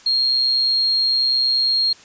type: tone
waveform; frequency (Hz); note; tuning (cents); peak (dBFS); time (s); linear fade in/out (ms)
sine; 4243; C8; +23; -15; 0.06-1.93; 5
effects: white hiss -46 dBFS RMS until 2.04 s + resampled to 16000 Hz